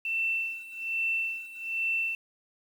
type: tone with tremolo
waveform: sine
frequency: 2681 Hz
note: E7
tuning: 29 cents sharp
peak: -25 dBFS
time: 0.05-2.15 s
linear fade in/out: 2 ms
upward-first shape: sine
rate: 1.2 Hz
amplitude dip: 85%
effects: 9-bit